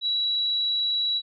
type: tone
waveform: sine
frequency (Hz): 3909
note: B7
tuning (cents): -19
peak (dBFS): -22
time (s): 0.01-1.22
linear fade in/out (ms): 50
effects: none